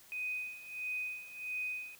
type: tone with tremolo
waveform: sine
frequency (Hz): 2500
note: D#7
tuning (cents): +8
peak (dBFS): -34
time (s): 0.12-1.95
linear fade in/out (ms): 0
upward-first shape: sine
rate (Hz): 1.5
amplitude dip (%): 80
effects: white hiss -59 dBFS RMS until 1.99 s